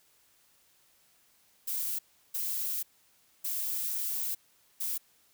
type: noise bursts at uneven times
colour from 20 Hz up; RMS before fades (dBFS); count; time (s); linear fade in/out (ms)
violet; -33; 4; 1.67-1.99 / 2.34-2.83 / 3.44-4.35 / 4.8-4.98; 10
effects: white hiss -66 dBFS RMS until 5.33 s